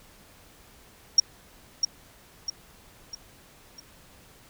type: tone with echo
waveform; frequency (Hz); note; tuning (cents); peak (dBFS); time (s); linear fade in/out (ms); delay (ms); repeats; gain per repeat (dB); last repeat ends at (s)
sine; 5588; F8; 0; -11; 1.18-1.2; 5; 650; 4; -7; 3.8
effects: pink hiss -54 dBFS RMS until 4.49 s